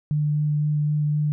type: tone with vibrato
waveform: sine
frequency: 149.4 Hz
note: D3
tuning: 30 cents sharp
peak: -19 dBFS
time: 0.11-1.32 s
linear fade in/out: 0 ms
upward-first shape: sine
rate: 3.9 Hz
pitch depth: 9 cents each way
effects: none

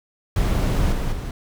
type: noise with level steps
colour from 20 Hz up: brown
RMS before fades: -19 / -23 / -28 dBFS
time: 0.36-1.31 s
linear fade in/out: 2 ms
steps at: 0.92 / 1.12 s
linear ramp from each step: 10 ms
effects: none

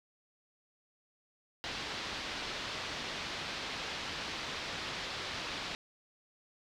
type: low-pass noise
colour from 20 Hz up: white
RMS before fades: -40 dBFS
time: 1.64-5.75 s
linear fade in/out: 0 ms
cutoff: 4500 Hz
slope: 24 dB/octave
effects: none

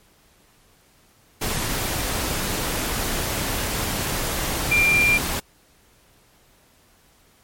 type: tone in noise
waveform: sine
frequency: 2383 Hz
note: D7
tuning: 25 cents sharp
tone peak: -15 dBFS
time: 4.71-5.18 s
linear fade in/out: 10 ms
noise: pink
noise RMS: -25 dBFS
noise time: 1.41-5.4 s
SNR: +7 dB
effects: pink hiss -57 dBFS RMS until 7.43 s + MP3 64 kbps

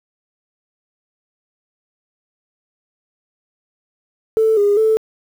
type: tone with pitch steps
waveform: sine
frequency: 441.8 / 408.1 / 439.4 Hz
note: A4 / G#4 / A4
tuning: +7 / -30 / -2 cents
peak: -10 dBFS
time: 4.37-4.97 s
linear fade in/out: 0 ms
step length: 200 ms
effects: tanh soft clip ceiling -6 dBFS + 7-bit

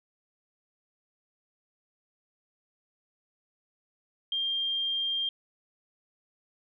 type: tone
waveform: sine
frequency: 3196 Hz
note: G7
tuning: 33 cents sharp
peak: -27 dBFS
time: 4.32-5.29 s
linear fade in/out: 2 ms
effects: none

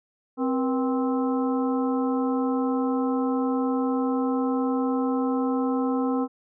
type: harmonic tone with a mistuned harmonic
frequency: 261.6 Hz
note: C4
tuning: in tune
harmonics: 1 / 2 / 3 / 4 / 5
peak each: -23 / -29 / -33 / -35 / -37 dBFS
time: 0.37-6.28 s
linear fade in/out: 50 ms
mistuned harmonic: 2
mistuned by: -140 cents
effects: none

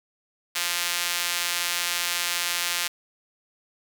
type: tone with high-pass filter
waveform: sawtooth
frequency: 174.61 Hz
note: F3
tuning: in tune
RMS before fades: -27 dBFS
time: 0.55-2.88 s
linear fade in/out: 10 ms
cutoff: 2300 Hz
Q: 0.68
effects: none

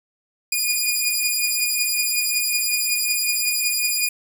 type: beating tone pair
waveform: 10% pulse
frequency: 2444 / 2449.4 Hz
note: D#7 / D#7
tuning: -32 / -28 cents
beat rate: 5.4 Hz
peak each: -12 / -15 dBFS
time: 0.52-4.09 s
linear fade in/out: 5 ms
effects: none

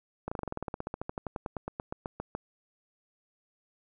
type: slowing click train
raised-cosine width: 1 ms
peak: -20 dBFS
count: 27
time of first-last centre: 0.28-2.35 s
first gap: 35 ms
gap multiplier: 1.06
effects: none

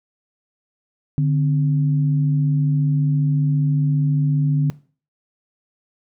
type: tone pair together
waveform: sine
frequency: 147.1 / 261.8 Hz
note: D3 / C4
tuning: +3 / +1 cents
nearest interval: minor seventh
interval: 998 cents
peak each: -15 / -26 dBFS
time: 1.18-4.7 s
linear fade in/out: 0 ms
effects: noise-tail reverb RT60 0.4 s tail -20 dB re dry

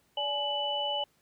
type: tone cluster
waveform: sine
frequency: 579 / 845 / 2977 Hz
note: D5 / G#5 / F#7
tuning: -25 / +30 / +10 cents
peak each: -35 / -34 / -31 dBFS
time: 0.17-1.04 s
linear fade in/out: 5 ms
effects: pink hiss -69 dBFS RMS until 1.21 s + high-pass 60 Hz 12 dB/octave

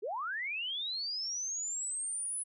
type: linear sweep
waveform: sine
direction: up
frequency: 360.5 to 10240 Hz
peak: -34 dBFS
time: 0.02-2.44 s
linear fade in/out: 20 ms
effects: none

